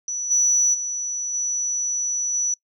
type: tone with level steps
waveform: sine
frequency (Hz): 5920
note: F#8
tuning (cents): 0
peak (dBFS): -24 / -14 / -24 / -21 / -19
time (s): 0.08-2.54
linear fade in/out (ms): 2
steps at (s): 0.3 / 0.73 / 1.33 / 2.33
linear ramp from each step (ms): 20
effects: noise-tail reverb RT60 0.1 s tail -24 dB re dry + tanh soft clip ceiling -11 dBFS